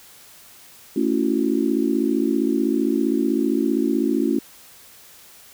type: chord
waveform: sine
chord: F# minor seventh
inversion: first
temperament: just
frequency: 222 / 277.5 / 333 / 370 Hz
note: A3 / C#4 / E4 / F#4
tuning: +16 / +2 / +18 / 0 cents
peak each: -24 / -21 / -23 / -26 dBFS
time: 0.96-4.39 s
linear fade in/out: 5 ms
effects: white hiss -47 dBFS RMS until 5.53 s